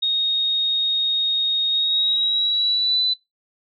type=tone with pitch glide; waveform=sine; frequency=3729 to 3997 Hz; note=A#7 to B7; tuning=0 to +20 cents; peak=-17 dBFS; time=0.02-3.14 s; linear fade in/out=10 ms; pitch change=+120 cents; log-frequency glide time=1.7-3.03 s; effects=noise-tail reverb RT60 0.2 s tail -20 dB re dry